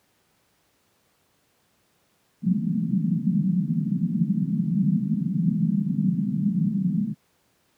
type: band-pass noise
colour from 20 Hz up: white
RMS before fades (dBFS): -23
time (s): 2.42-7.15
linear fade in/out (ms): 50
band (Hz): 160 to 210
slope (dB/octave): 48
effects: pink hiss -66 dBFS RMS until 7.77 s + high-pass 100 Hz 12 dB/octave